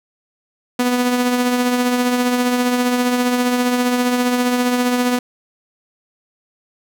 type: tone with tremolo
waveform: sawtooth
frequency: 247 Hz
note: B3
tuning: in tune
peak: -9 dBFS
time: 0.79-5.19 s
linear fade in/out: 5 ms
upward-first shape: triangle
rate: 15 Hz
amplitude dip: 45%
effects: none